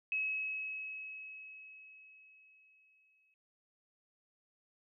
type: tone with exponential decay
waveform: sine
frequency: 2568 Hz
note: E7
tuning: 46 cents flat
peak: -31 dBFS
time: 0.12-3.34 s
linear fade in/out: 1 ms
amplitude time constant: 700 ms
effects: none